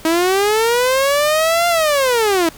sawtooth linear two-way sweep, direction up then down, 316.8 to 698.5 to 316.8 Hz, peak -9 dBFS, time 0.05-2.49 s, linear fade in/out 2 ms, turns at 1.68 s, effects pink hiss -40 dBFS RMS until 2.57 s

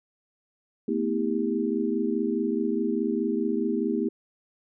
sine tone cluster, 223.9 / 248.7 / 322.6 / 398.8 Hz, A3 / B3 / E4 / G4, +30 / +12 / -37 / +30 cents, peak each -29 dBFS, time 0.88-4.09 s, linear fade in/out 5 ms, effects none

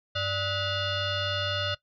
sine tone with frequency modulation, 1469 Hz, F#6, 13 cents flat, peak -26 dBFS, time 0.15-1.75 s, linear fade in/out 10 ms, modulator 686 Hz, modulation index 3.9, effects noise-tail reverb RT60 0.1 s tail -18 dB re dry

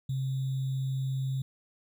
sine tone with sample-and-hold, 133 Hz, C3, 29 cents sharp, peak -28 dBFS, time 0.09-1.42 s, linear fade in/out 5 ms, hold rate 3675 Hz, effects none

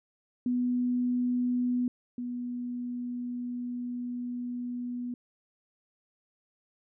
sine tone pair in turn, 246.9 / 244.6 Hz, B3 / B3, 0 / -16 cents, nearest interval unison, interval 16 cents, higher first, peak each -25 / -32 dBFS, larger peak first, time 0.46-1.88 / 2.18-5.14 s, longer second, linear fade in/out 2 ms, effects none

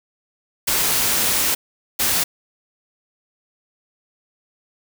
white noise bursts at uneven times, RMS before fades -19 dBFS, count 2, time 0.67-1.55 / 1.99-2.24 s, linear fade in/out 10 ms, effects none

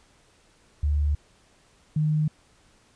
sine tone pair in turn, 73.42 / 153.25 Hz, D2 / D#3, 0 / -26 cents, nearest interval octave + minor second, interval 1274 cents, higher second, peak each -20 dBFS, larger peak neither, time 0.83-1.15 / 1.96-2.28 s, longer neither, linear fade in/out 5 ms, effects pink hiss -60 dBFS RMS until 2.95 s + resampled to 22050 Hz

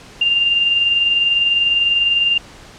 sine tone with tremolo, 2794 Hz, F7, in tune, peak -10 dBFS, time 0.21-2.38 s, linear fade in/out 5 ms, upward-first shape triangle, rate 20 Hz, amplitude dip 50%, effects pink hiss -40 dBFS RMS until 2.78 s + low-pass 7000 Hz 12 dB/octave

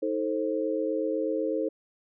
sine chord, A diminished, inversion second, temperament just, 316.8 / 440 / 528 Hz, Eb4 / A4 / C5, +31 / 0 / +16 cents, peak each -30 dBFS, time 0.02-1.69 s, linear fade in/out 10 ms, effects none

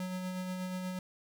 square tone with tremolo, 184 Hz, F#3, 9 cents flat, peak -35 dBFS, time 0-0.99 s, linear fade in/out 2 ms, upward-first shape sine, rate 8.3 Hz, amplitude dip 30%, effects none

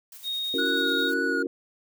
blue noise with tremolo, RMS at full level -44 dBFS, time 0.12-1.14 s, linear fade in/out 2 ms, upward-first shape square, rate 9.3 Hz, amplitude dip 35%
sine tone with pitch glide, 3729 to 3764 Hz, A#7 to A#7, 0 to +16 cents, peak -27 dBFS, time 0.23-1.12 s, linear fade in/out 50 ms, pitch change +16 cents, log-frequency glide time 0.54-0.82 s
sine chord, F# dominant seventh, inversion second, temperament just, 277.5 / 333 / 370 / 462.5 Hz, C#4 / E4 / F#4 / A#4, +2 / +18 / 0 / -14 cents, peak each -30 / -33 / -31 / -31 dBFS, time 0.54-1.47 s, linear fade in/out 2 ms
triangle tone with vibrato, 1455 Hz, F#6, 29 cents flat, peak -24 dBFS, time 0.58-1.43 s, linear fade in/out 10 ms, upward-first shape sine, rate 2 Hz, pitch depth 25 cents each way
effects none

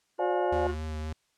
harmonic tone, 360 Hz, F#4, 47 cents flat, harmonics 1 / 2 / 3 / 4 / 5 / 6 / 8, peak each -29 / -44 / -42 / -41 / -50 / -57 / -53 dBFS, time 0.18-0.75 s, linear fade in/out 50 ms
sine chord, D half-diminished seventh, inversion third, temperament just, 528.6 / 587.3 / 704.8 / 845.8 Hz, C5 / D5 / F5 / Ab5, +18 / 0 / +16 / +31 cents, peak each -33 / -31 / -32 / -32 dBFS, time 0.19-0.67 s, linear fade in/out 2 ms
square tone with vibrato, 77.78 Hz, D#2, in tune, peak -33 dBFS, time 0.52-1.13 s, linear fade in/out 5 ms, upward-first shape triangle, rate 3.8 Hz, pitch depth 21 cents each way
effects white hiss -72 dBFS RMS until 1.37 s + low-pass 8000 Hz 12 dB/octave

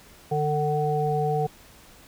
harmonic tone, 149.7 Hz, D3, 33 cents sharp, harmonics 1 / 3 / 5, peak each -26 / -26 / -26 dBFS, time 0.31-1.47 s, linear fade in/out 10 ms, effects pink hiss -51 dBFS RMS until 2.07 s

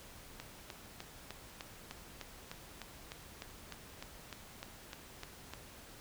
click train, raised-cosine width 0.2 ms, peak -26 dBFS, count 18, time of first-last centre 0.4-5.536 s, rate 3.31 Hz, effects pink hiss -54 dBFS RMS until 6 s

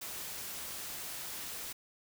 white noise, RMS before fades -42 dBFS, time 0.01-1.73 s, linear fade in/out 10 ms, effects none

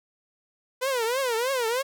sawtooth tone with vibrato, 493.9 Hz, B4, in tune, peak -20 dBFS, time 0.81-1.83 s, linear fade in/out 20 ms, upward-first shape triangle, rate 3.2 Hz, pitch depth 210 cents each way, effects none

